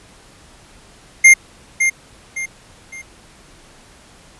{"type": "tone with echo", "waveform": "square", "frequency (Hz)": 2114, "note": "C7", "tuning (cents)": 17, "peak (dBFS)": -4, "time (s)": [1.24, 1.34], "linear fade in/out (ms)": 10, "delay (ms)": 560, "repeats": 3, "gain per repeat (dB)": -9, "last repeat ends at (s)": 3.02, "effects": ["pink hiss -46 dBFS RMS until 4.39 s", "resampled to 24000 Hz"]}